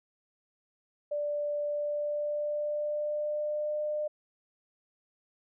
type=tone with pitch glide; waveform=sine; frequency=587.3 to 601.7 Hz; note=D5 to D5; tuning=0 to +42 cents; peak=-29 dBFS; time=1.11-4.08 s; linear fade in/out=10 ms; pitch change=+42 cents; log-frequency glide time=1.63-3.8 s; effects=none